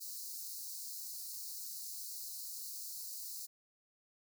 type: high-pass noise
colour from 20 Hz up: white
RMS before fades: -45 dBFS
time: 0-3.47 s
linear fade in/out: 20 ms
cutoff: 4100 Hz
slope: 96 dB/octave
effects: none